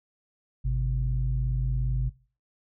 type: tone pair together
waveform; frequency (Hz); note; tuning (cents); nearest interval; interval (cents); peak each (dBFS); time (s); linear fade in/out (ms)
sine; 50.8 / 128.1; G#1 / C3; -38 / -36; octave + major third; 1602; -24 / -27; 0.64-2.1; 20
effects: noise-tail reverb RT60 0.4 s tail -22 dB re dry + tanh soft clip ceiling -17 dBFS